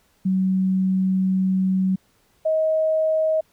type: tone pair in turn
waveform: sine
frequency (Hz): 188.4 / 632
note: F#3 / D#5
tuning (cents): +32 / +27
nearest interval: octave + major sixth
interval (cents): 2095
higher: second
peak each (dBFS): -17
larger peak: neither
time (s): 0.25-1.96 / 2.45-3.41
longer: first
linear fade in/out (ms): 10
effects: pink hiss -62 dBFS RMS until 3.52 s